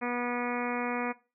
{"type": "harmonic tone", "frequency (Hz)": 243.3, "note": "B3", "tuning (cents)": -26, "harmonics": [1, 2, 3, 4, 5, 6, 7, 8, 9, 10], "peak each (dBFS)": [-34, -36, -38, -39, -40, -44, -42, -43, -41, -43], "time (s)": [0.01, 1.13], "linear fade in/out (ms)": 20, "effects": ["noise-tail reverb RT60 0.3 s tail -18 dB re dry"]}